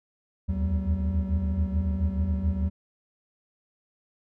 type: tone cluster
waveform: triangle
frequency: 72.8 / 79.8 / 84.3 / 190.8 Hz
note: D2 / D#2 / E2 / G3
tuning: -15 / +44 / +39 / -47 cents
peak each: -27 / -25 / -31 / -28 dBFS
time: 0.48-2.7 s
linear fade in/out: 20 ms
effects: none